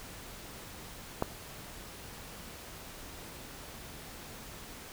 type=click; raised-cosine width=1 ms; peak=-14 dBFS; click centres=1.224 s; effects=pink hiss -47 dBFS RMS until 4.92 s